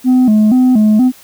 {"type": "tone with vibrato", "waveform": "sine", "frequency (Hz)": 233.1, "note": "A#3", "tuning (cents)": 0, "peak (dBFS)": -3, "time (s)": [0.04, 1.12], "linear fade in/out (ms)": 50, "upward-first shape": "square", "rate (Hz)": 2.1, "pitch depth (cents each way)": 150, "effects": ["tanh soft clip ceiling -5 dBFS", "white hiss -41 dBFS RMS until 1.23 s"]}